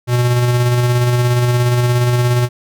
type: tone with tremolo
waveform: square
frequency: 122.2 Hz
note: B2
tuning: 18 cents flat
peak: -11 dBFS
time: 0.07-2.49 s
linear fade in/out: 50 ms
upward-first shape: square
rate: 17 Hz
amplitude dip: 25%
effects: none